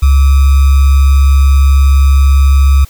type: tone with sample-and-hold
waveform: sine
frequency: 68.6 Hz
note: C#2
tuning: 17 cents flat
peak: -3 dBFS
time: 0.02-2.85 s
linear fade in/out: 10 ms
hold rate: 1225 Hz
effects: white hiss -41 dBFS RMS until 2.89 s